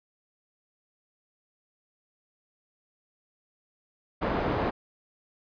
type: low-pass noise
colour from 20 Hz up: white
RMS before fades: -28 dBFS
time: 4.21-4.71 s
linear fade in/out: 20 ms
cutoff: 780 Hz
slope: 12 dB/octave
effects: resampled to 11025 Hz